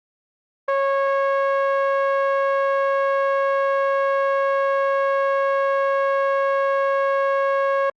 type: tone with low-pass filter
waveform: sawtooth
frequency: 549 Hz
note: C#5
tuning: 17 cents flat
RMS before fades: -20 dBFS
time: 0.68-7.9 s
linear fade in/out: 5 ms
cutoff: 1400 Hz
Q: 1.3
effects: Opus 24 kbps